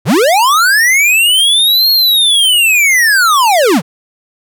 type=linear two-way sweep; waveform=square; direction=up then down; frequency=87.31 to 4321 to 129.3 Hz; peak=-7 dBFS; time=0.05-3.82 s; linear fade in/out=50 ms; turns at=1.91 s; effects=none